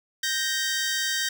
15% pulse tone pair together, 1568 / 1864.7 Hz, G6 / A#6, 0 / 0 cents, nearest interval minor third, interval 300 cents, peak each -21 dBFS, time 0.23-1.29 s, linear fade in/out 5 ms, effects none

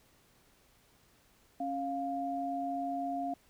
sine tone pair together, 275 / 701 Hz, C#4 / F5, -14 / +6 cents, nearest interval octave + major third, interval 1620 cents, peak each -37 / -34 dBFS, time 1.6-3.34 s, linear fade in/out 5 ms, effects pink hiss -66 dBFS RMS until 3.49 s

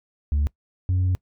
sine tone pair in turn, 72.6 / 91.81 Hz, D2 / F#2, -19 / -13 cents, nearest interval major third, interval 406 cents, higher second, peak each -16 dBFS, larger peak neither, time 0.32-0.47 / 0.89-1.15 s, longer second, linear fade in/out 0 ms, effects noise-tail reverb RT60 0.1 s tail -24 dB re dry + tanh soft clip ceiling -17 dBFS

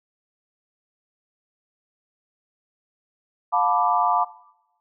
sine chord, B half-diminished seventh, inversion second, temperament equal with one note detuned, 711.5 / 880 / 987.8 / 1174.7 Hz, F5 / A5 / B5 / D6, +32 / 0 / 0 / 0 cents, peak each -23 dBFS, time 3.52-4.25 s, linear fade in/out 20 ms, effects noise-tail reverb RT60 0.9 s tail -19 dB re dry

